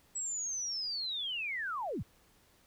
sine linear sweep, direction down, 7850 to 47.96 Hz, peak -34 dBFS, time 0.15-2.03 s, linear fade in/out 10 ms, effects pink hiss -66 dBFS RMS until 2.66 s

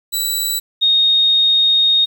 15% pulse / sine tone pair in turn, 3947 / 3715 Hz, B7 / A#7, -2 / -7 cents, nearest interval minor second, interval 105 cents, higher first, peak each -10 dBFS, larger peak neither, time 0.12-0.6 / 0.81-2.06 s, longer second, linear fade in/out 20 ms, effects 8-bit

